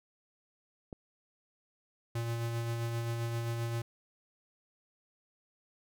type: click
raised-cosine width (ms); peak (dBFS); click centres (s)
2; -29; 0.928
type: tone with tremolo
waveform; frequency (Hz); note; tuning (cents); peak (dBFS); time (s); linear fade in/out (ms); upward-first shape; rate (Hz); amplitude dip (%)
square; 116.54; A#2; 0; -32; 2.15-3.82; 5; sine; 7.6; 30
effects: none